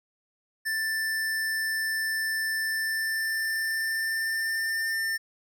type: tone with pitch glide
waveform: square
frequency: 1770 to 1799.9 Hz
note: A6 to A6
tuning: +10 to +39 cents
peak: -27 dBFS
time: 0.65-5.18 s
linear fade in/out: 20 ms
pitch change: +29 cents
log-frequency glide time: 2.54-4.99 s
effects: none